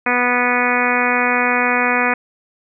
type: harmonic tone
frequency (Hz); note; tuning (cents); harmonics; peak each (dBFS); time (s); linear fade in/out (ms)
246; B3; -7; 1 / 2 / 3 / 4 / 5 / 6 / 7 / 8 / 9 / 10; -23 / -23 / -23 / -23 / -23 / -23 / -23 / -23 / -23 / -23; 0.06-2.14; 5
effects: none